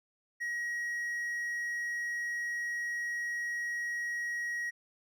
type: tone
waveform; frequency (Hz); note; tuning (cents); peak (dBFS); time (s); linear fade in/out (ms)
triangle; 1900; A#6; +33; -31; 0.4-4.71; 20
effects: none